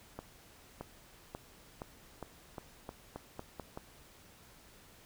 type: accelerating click train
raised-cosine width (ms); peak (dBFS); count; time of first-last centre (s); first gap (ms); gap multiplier
1; -27; 11; 0.19-3.774; 620; 0.87
effects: pink hiss -59 dBFS RMS until 5.05 s